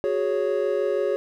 triangle chord, F# suspended second, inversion none, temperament just, 370 / 416.2 / 555 Hz, F#4 / G#4 / C#5, 0 / +4 / +2 cents, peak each -25 / -23 / -23 dBFS, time 0.04-1.16 s, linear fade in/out 0 ms, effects none

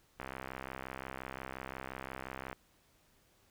click train, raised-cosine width 0.5 ms, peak -26 dBFS, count 154, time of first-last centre 0.2-2.529 s, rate 65.7 Hz, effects pink hiss -69 dBFS RMS until 3.5 s

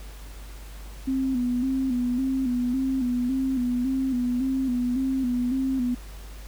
sine tone with vibrato, 255.2 Hz, C4, 43 cents flat, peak -22 dBFS, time 1.07-5.95 s, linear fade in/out 10 ms, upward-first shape square, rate 1.8 Hz, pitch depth 65 cents each way, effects added 50 Hz sine -38 dBFS peak until 6.47 s + pink hiss -48 dBFS RMS until 6.47 s

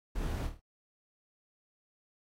brown noise with echo, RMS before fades -35 dBFS, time 0.15-0.47 s, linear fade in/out 10 ms, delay 26 ms, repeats 5, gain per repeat -5 dB, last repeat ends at 0.6 s, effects AAC 48 kbps

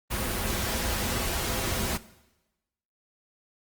pink noise with comb filter, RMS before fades -29 dBFS, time 0.1-1.98 s, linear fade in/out 20 ms, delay 6.7 ms, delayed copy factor -0.5, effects noise-tail reverb RT60 1.0 s tail -18 dB re dry + Opus 32 kbps

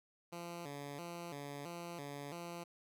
10% pulse tone with vibrato, 156.6 Hz, D#3, 11 cents sharp, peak -36 dBFS, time 0.32-2.64 s, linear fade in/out 10 ms, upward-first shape square, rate 1.5 Hz, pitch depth 160 cents each way, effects none

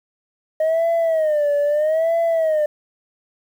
sine tone with vibrato, 622.3 Hz, D#5, in tune, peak -13 dBFS, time 0.6-2.66 s, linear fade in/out 5 ms, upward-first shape sine, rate 0.78 Hz, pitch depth 130 cents each way, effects tanh soft clip ceiling -14 dBFS + 8-bit

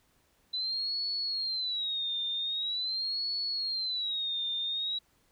sine tone with vibrato, 3990 Hz, B7, 17 cents sharp, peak -30 dBFS, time 0.53-4.99 s, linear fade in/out 10 ms, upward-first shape sine, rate 0.44 Hz, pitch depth 170 cents each way, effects pink hiss -69 dBFS RMS until 5.31 s

